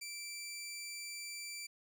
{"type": "tone", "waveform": "15% pulse", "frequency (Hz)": 2340, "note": "D7", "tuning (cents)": -7, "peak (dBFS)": -36, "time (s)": [0.01, 1.67], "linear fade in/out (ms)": 10, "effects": []}